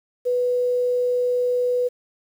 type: tone with quantisation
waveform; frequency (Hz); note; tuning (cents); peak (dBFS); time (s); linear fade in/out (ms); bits
sine; 493.9; B4; 0; -18; 0.25-1.89; 20; 8
effects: none